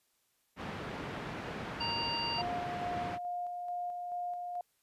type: band-pass noise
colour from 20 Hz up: pink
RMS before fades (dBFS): -41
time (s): 0.56-3.19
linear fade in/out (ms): 50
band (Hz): 100 to 2300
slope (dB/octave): 12
type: harmonic tone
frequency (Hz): 932.3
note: A#5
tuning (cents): 0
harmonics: 1 / 3 / 5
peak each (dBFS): -37 / -37 / -37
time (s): 1.8-2.42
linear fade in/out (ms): 10
type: tone with tremolo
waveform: sine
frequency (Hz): 709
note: F5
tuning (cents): +26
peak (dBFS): -34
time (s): 2.38-4.61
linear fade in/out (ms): 2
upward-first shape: square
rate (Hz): 2.3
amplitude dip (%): 30
effects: white hiss -75 dBFS RMS until 4.82 s + resampled to 32000 Hz